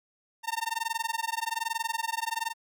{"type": "tone with amplitude modulation", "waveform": "sawtooth", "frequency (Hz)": 910, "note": "A#5", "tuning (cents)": -42, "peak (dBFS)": -22, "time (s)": [0.43, 2.54], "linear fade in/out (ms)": 50, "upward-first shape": "sine", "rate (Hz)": 21.2, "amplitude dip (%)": 100, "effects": []}